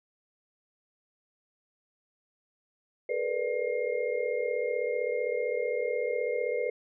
sine tone cluster, 418.8 / 458.2 / 494 / 589 / 2126 Hz, G#4 / A#4 / B4 / D5 / C7, +15 / -30 / 0 / +5 / +27 cents, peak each -36 / -34 / -30 / -35 / -39 dBFS, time 3.09-6.7 s, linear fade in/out 5 ms, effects none

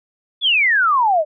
sine exponential sweep, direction down, 3520 to 587.3 Hz, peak -12 dBFS, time 0.41-1.25 s, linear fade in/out 50 ms, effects none

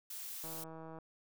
blue noise, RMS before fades -45 dBFS, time 0.1-0.64 s, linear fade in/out 5 ms
click train, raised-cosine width 1 ms, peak -36 dBFS, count 89, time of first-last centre 0.44-0.987 s, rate 161 Hz
effects none

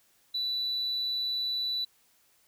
sine tone, 3965 Hz, B7, 6 cents sharp, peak -27 dBFS, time 0.34-1.85 s, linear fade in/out 10 ms, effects tanh soft clip ceiling -25 dBFS + white hiss -66 dBFS RMS until 2.47 s

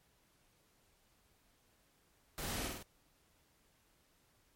pink noise with echo, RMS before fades -42 dBFS, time 2.38-2.68 s, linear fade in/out 0 ms, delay 49 ms, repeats 3, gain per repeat -3 dB, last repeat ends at 2.827 s, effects pink hiss -72 dBFS RMS until 4.55 s + MP3 64 kbps

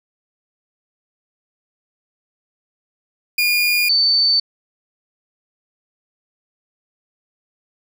30% pulse / sine tone pair in turn, 2427 / 4537 Hz, D#7 / C#8, -44 / +39 cents, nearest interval major seventh, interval 1083 cents, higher second, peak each -12 dBFS, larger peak neither, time 3.38-3.89 / 3.89-4.4 s, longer neither, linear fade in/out 5 ms, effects none

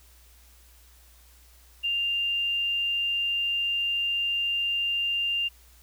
sine tone, 2794 Hz, F7, in tune, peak -24 dBFS, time 1.83-5.49 s, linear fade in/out 20 ms, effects added 60 Hz sine -54 dBFS peak until 5.82 s + white hiss -58 dBFS RMS until 5.82 s

